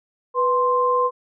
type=tone pair together; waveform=sine; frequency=493.9 / 1046.5 Hz; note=B4 / C6; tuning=0 / 0 cents; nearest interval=octave + minor second; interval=1300 cents; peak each=-20 / -18 dBFS; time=0.34-1.11 s; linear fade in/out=50 ms; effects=none